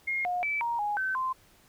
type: tone with pitch steps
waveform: sine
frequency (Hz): 2139 / 717 / 2312 / 939 / 829 / 1535 / 1039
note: C7 / F5 / D7 / A#5 / G#5 / G6 / C6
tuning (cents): +38 / +45 / -28 / +12 / -3 / -37 / -12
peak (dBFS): -27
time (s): 0.07-1.33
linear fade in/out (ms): 10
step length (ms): 180
effects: pink hiss -60 dBFS RMS until 1.68 s